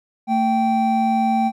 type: tone pair together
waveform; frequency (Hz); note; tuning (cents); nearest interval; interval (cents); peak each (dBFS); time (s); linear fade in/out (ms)
triangle; 225.3 / 778.7; A3 / G5; +41 / -12; octave + major sixth; 2147; -17 / -16; 0.27-1.52; 50
effects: none